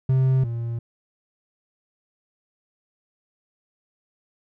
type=tone pair in turn; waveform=triangle; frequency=131.3 / 116.75 Hz; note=C3 / A#2; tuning=+6 / +3 cents; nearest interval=major second; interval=203 cents; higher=first; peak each=-14 / -23 dBFS; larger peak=first; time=0.09-0.44 / 0.44-0.79 s; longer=neither; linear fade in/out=5 ms; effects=none